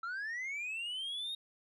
sine linear sweep, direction up, 1318.5 to 3751 Hz, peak -34 dBFS, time 0.03-1.35 s, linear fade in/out 5 ms, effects tanh soft clip ceiling -36 dBFS

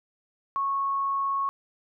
sine tone, 1101 Hz, C#6, 12 cents flat, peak -24 dBFS, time 0.56-1.49 s, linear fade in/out 0 ms, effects none

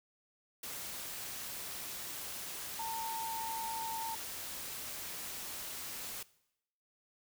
sine tone in noise, 900 Hz, A5, 39 cents sharp, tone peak -37 dBFS, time 2.79-4.15 s, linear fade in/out 5 ms, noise white, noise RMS -43 dBFS, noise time 0.63-6.23 s, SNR +3 dB, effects noise-tail reverb RT60 0.8 s tail -20 dB re dry

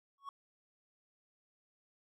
triangle tone with exponential growth, 1108.7 Hz, C#6, in tune, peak -36 dBFS, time 0.18-0.29 s, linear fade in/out 2 ms, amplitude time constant 22 ms, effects none

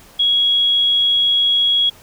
sine tone, 3322 Hz, G#7, in tune, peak -12 dBFS, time 0.19-1.9 s, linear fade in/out 10 ms, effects pink hiss -45 dBFS RMS until 2.02 s

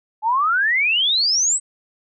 sine exponential sweep, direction up, 840 to 8250 Hz, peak -15 dBFS, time 0.22-1.6 s, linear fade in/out 50 ms, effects none

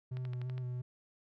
triangle tone with vibrato, 125.8 Hz, B2, 32 cents sharp, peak -34 dBFS, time 0.11-0.82 s, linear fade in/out 10 ms, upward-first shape square, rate 2.9 Hz, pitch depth 20 cents each way
click train, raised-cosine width 0.3 ms, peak -34 dBFS, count 6, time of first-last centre 0.17-0.58 s, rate 12.2 Hz
effects none

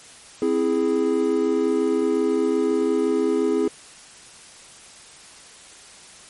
triangle chord, C augmented, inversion none, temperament equal, 261.6 / 329.6 / 415.3 Hz, C4 / E4 / G#4, 0 / 0 / 0 cents, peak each -22 / -21 / -19 dBFS, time 0.42-3.68 s, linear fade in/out 2 ms, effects white hiss -45 dBFS RMS until 6.29 s + MP3 48 kbps

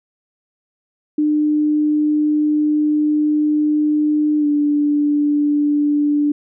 sine tone with pitch glide, 301 to 293.3 Hz, D4 to D4, +43 to -2 cents, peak -13 dBFS, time 1.18-6.32 s, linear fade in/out 5 ms, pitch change -45 cents, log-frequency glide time 4.39-4.46 s, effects none

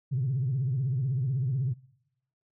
sine tone with vibrato, 130.5 Hz, C3, 4 cents flat, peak -24 dBFS, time 0.11-1.74 s, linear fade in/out 20 ms, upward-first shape sine, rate 16 Hz, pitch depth 160 cents each way, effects noise-tail reverb RT60 0.9 s tail -24 dB re dry + tanh soft clip ceiling -21 dBFS

